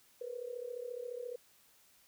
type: tone with amplitude modulation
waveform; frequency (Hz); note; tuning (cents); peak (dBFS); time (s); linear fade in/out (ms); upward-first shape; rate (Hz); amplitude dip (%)
sine; 488; B4; -21; -36; 0.21-1.36; 5; sine; 34.4; 80
effects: white hiss -66 dBFS RMS until 2.07 s